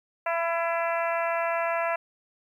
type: harmonic tone with a mistuned harmonic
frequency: 335.9 Hz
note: E4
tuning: 33 cents sharp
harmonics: 2 / 3 / 4 / 5 / 6 / 7 / 8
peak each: -27 / -31 / -33 / -35 / -37 / -38 / -39 dBFS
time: 0.26-1.96 s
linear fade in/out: 5 ms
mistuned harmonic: 3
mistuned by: -16 cents
effects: 10-bit